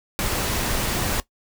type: noise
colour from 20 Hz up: pink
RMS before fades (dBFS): -24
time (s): 0.19-1.2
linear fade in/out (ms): 0
effects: noise-tail reverb RT60 0.1 s tail -17 dB re dry